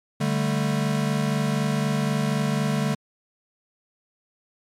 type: chord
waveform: square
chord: D suspended fourth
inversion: none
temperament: equal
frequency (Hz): 146.83 / 196 / 220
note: D3 / G3 / A3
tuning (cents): 0 / 0 / 0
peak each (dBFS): -25 / -28 / -27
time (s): 0.2-2.95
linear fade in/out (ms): 10
effects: low-pass 11000 Hz 12 dB/octave + MP3 96 kbps